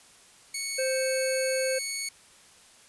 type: tone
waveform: 10% pulse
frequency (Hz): 2217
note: C#7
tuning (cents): 0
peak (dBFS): -21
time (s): 0.54-2.09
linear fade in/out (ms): 5
type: harmonic tone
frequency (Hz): 523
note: C5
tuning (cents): -1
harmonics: 1 / 3 / 5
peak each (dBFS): -26 / -36 / -40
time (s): 0.78-1.79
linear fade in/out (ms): 10
effects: white hiss -55 dBFS RMS until 2.88 s + resampled to 24000 Hz